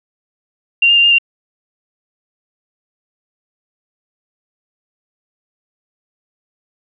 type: tone with pitch steps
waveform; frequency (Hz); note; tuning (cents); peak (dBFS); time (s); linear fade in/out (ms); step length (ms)
sine; 2770 / 2814 / 2782 / 2816 / 2769; F7 / F7 / F7 / F7 / F7; -15 / +12 / -7 / +14 / -15; -7; 0.82-1.185; 5; 73
effects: none